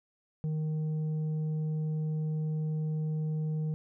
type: tone with tanh clipping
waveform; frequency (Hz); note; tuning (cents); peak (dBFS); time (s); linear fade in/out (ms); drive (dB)
triangle; 155.3; D#3; -3; -30; 0.44-3.74; 0; 9
effects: none